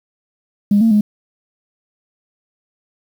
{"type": "tone with pitch steps", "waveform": "sine", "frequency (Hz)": [204.1, 226, 209.5], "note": ["G#3", "A3", "G#3"], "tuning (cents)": [-30, 47, 15], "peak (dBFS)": -8, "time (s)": [0.71, 1.01], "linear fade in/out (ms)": 5, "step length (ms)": 100, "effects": ["tanh soft clip ceiling -4 dBFS", "7-bit"]}